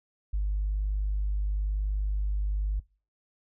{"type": "tone", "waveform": "sine", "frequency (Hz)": 50.5, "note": "G#1", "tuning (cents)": -48, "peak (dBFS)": -24, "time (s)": [0.33, 2.8], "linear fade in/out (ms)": 10, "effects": ["noise-tail reverb RT60 0.4 s tail -25 dB re dry", "tanh soft clip ceiling -21 dBFS"]}